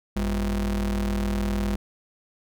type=ring-modulated tone; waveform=square; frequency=73.42 Hz; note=D2; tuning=in tune; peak=-21 dBFS; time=0.16-1.76 s; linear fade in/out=5 ms; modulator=127 Hz; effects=none